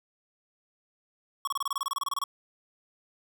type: tone bursts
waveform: square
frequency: 1111 Hz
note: C#6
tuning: 4 cents sharp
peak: -28 dBFS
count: 16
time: 1.45-2.239 s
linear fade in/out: 2 ms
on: 24 ms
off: 27 ms
effects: none